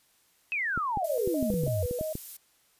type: exponential sweep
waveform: sine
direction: down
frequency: 2637 to 82.5 Hz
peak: -27 dBFS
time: 0.52-1.86 s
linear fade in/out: 0 ms
type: clicks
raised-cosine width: 3 ms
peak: -21 dBFS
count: 11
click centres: 0.776 / 0.973 / 1.275 / 1.427 / 1.502 / 1.54 / 1.636 / 1.677 / 1.911 / 2.011 / 2.154 s
type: tone with vibrato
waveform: sine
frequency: 554.4 Hz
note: C#5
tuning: in tune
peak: -30 dBFS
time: 1.02-2.13 s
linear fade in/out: 5 ms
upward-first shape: square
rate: 3.1 Hz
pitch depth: 210 cents each way
type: noise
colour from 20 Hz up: violet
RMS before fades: -40 dBFS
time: 1.04-2.37 s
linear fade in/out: 5 ms
effects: white hiss -66 dBFS RMS until 2.79 s + resampled to 32000 Hz